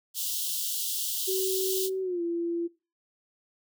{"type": "high-pass noise", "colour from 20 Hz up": "white", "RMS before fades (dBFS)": -31, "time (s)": [0.14, 1.9], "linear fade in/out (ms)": 50, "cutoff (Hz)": 2900, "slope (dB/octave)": 96}
{"type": "tone with pitch glide", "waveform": "sine", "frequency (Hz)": [379.5, 340.1], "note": ["F#4", "F4"], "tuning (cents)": [44, -46], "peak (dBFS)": -27, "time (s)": [1.27, 2.68], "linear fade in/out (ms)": 20, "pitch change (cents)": -190, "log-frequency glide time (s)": [2.02, 2.22]}
{"effects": ["noise-tail reverb RT60 0.3 s tail -21 dB re dry"]}